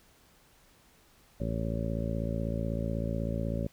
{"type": "harmonic tone", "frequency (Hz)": 56.1, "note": "A1", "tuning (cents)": 34, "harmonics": [1, 2, 3, 4, 5, 6, 7, 8, 9, 10], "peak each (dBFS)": [-35, -35, -36, -37, -42, -47, -45, -47, -47, -39], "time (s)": [1.4, 3.67], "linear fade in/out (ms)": 5, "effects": ["pink hiss -62 dBFS RMS until 3.72 s"]}